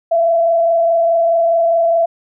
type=tone with frequency modulation; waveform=sine; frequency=671 Hz; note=E5; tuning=31 cents sharp; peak=-10 dBFS; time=0.11-2.06 s; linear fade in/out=10 ms; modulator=24.8 Hz; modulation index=0.51; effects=none